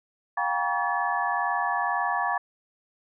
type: tone cluster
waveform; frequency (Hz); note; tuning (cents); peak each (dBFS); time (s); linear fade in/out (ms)
sine; 714 / 796 / 956 / 1132 / 1722; F5 / G5 / A#5 / C#6 / A6; +38 / +26 / +43 / +36 / -38; -30; 0.37-2.38; 5
effects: none